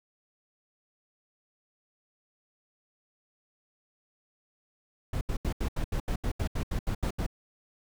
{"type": "noise bursts", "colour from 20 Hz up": "brown", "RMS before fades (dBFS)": -29, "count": 14, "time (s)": [5.13, 7.265], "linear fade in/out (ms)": 5, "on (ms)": 81, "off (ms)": 77, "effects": []}